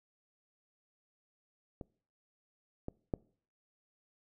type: clicks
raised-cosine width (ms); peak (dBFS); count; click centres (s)
2; -29 / -25 / -19; 3; 1.812 / 2.884 / 3.138
effects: noise-tail reverb RT60 0.5 s tail -24 dB re dry